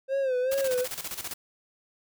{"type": "tone with vibrato", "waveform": "triangle", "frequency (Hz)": 523.3, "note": "C5", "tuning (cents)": 0, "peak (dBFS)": -22, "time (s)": [0.08, 0.87], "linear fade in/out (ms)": 50, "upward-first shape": "sine", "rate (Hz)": 2.5, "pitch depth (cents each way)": 88}
{"type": "noise with tremolo", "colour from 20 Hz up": "white", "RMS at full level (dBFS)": -34, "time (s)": [0.51, 1.34], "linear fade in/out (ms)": 10, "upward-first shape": "square", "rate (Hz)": 15, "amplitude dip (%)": 70}
{"effects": []}